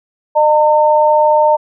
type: tone pair together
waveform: sine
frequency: 607 / 908.6 Hz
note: D#5 / A#5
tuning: -43 / -45 cents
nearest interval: perfect fifth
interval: 698 cents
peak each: -10 dBFS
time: 0.35-1.57 s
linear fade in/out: 20 ms
effects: none